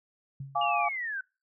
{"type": "tone with exponential decay", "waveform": "sine", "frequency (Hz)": 137.2, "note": "C#3", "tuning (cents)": -17, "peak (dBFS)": -33, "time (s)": [0.4, 0.74], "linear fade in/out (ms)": 5, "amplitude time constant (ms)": 72}
{"type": "chord", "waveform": "sine", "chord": "D diminished", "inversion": "first", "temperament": "equal with one note detuned", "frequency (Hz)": [698.5, 830.6, 1158.5], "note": ["F5", "Ab5", "D6"], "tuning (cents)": [0, 0, -24], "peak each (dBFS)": -29, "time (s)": [0.55, 0.89], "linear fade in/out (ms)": 10}
{"type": "linear sweep", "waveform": "sine", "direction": "down", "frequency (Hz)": [2863, 1492], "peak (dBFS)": -31, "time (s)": [0.61, 1.21], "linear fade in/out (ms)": 5}
{"effects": ["noise-tail reverb RT60 0.3 s tail -26 dB re dry"]}